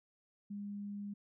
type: tone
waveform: sine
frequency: 203.3 Hz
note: G#3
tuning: 37 cents flat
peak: -40 dBFS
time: 0.5-1.14 s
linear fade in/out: 10 ms
effects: none